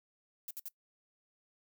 violet noise bursts, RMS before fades -42 dBFS, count 3, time 0.48-0.683 s, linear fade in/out 0 ms, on 27 ms, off 61 ms, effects noise-tail reverb RT60 0.1 s tail -21 dB re dry

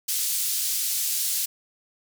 white band-pass noise, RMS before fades -26 dBFS, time 0.08-1.46 s, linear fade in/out 10 ms, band 4300 to 16000 Hz, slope 12 dB/octave, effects none

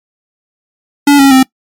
square tone with pitch steps, 285.9 / 274.6 / 262.3 Hz, D4 / C#4 / C4, -46 / -16 / +4 cents, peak -3 dBFS, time 1.07-1.43 s, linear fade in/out 5 ms, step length 120 ms, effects noise-tail reverb RT60 0.1 s tail -23 dB re dry + MP3 96 kbps

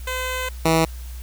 10% pulse tone pair in turn, 511 / 162.17 Hz, C5 / E3, -41 / -28 cents, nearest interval octave + minor sixth, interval 1987 cents, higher first, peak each -16 / -7 dBFS, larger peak second, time 0.07-0.49 / 0.65-0.85 s, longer first, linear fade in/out 5 ms, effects added 61 Hz sine -31 dBFS peak until 1.22 s + white hiss -46 dBFS RMS until 1.22 s

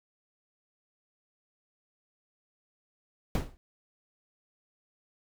brown noise with exponential decay, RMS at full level -22 dBFS, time 3.35-3.57 s, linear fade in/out 0 ms, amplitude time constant 46 ms, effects none

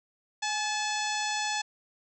harmonic tone with a mistuned harmonic, 863 Hz, A5, 34 cents flat, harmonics 1 / 2 / 3 / 4 / 5 / 6 / 7 / 8 / 9, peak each -32 / -35 / -37 / -38 / -39 / -40 / -40 / -41 / -42 dBFS, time 0.42-1.62 s, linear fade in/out 10 ms, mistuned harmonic 1, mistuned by -50 cents, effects none

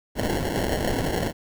white noise with sample-and-hold, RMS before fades -25 dBFS, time 0.15-1.33 s, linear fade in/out 50 ms, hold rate 1225 Hz, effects none

